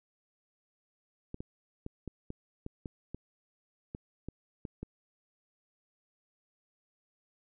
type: clicks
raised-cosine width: 3 ms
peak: -26 dBFS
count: 12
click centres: 1.344 / 1.405 / 1.864 / 2.077 / 2.304 / 2.664 / 2.858 / 3.146 / 3.949 / 4.286 / 4.652 / 4.83 s
effects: none